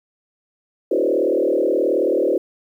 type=tone with frequency modulation; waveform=sine; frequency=440 Hz; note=A4; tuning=in tune; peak=-15 dBFS; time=0.91-2.38 s; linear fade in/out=5 ms; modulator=38.7 Hz; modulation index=3.1; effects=9-bit